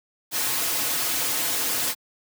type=noise with comb filter; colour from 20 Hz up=white; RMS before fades=-25 dBFS; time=0.31-1.95 s; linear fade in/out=50 ms; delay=5.1 ms; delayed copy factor=-0.75; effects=high-pass 150 Hz 12 dB/octave